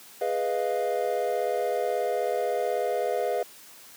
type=chord; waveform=triangle; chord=F half-diminished seventh; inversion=first; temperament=equal; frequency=415.3 / 493.9 / 622.3 / 698.5 Hz; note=Ab4 / Cb5 / Eb5 / F5; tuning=0 / 0 / 0 / 0 cents; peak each=-29 / -27 / -29 / -28 dBFS; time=0.21-3.43 s; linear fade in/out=5 ms; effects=white hiss -49 dBFS RMS until 3.96 s + high-pass 150 Hz 12 dB/octave